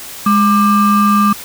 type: ring-modulated tone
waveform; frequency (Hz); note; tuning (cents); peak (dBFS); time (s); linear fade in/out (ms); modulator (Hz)
triangle; 698.5; F5; 0; -3; 0.26-1.33; 5; 491
effects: white hiss -30 dBFS RMS until 1.44 s